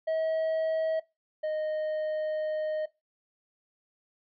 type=tone pair in turn; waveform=triangle; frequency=640 / 618.6 Hz; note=D#5 / D#5; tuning=+49 / -10 cents; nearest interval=minor second; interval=59 cents; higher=first; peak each=-24 / -26 dBFS; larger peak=first; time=0.07-1 / 1.43-2.86 s; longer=second; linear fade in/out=10 ms; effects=noise-tail reverb RT60 0.2 s tail -18 dB re dry + resampled to 11025 Hz